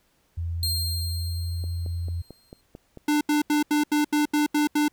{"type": "tone with pitch glide", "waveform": "sine", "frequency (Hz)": [84.2, 85.38], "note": ["E2", "F2"], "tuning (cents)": [37, -39], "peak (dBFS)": -26, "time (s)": [0.37, 2.22], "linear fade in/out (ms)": 10, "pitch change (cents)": 24, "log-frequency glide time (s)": [0.49, 1.3]}
{"type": "tone with exponential decay", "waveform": "sawtooth", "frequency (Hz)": 4197, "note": "C8", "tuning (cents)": 5, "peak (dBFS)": -21, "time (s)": [0.63, 2.61], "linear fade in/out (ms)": 1, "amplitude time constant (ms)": 430}
{"type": "click train", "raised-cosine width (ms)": 2, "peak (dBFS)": -27, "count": 7, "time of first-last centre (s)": [1.64, 2.973], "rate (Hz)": 4.5}
{"type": "tone bursts", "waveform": "square", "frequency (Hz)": 297.7, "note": "D4", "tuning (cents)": 24, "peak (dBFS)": -20, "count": 9, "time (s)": [3.08, 4.882], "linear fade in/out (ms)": 5, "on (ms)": 130, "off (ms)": 79}
{"effects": ["pink hiss -66 dBFS RMS until 4.92 s"]}